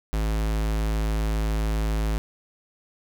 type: tone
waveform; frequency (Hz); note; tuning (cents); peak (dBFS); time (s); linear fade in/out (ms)
square; 53.7; A1; -41; -23; 0.13-2.18; 0
effects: none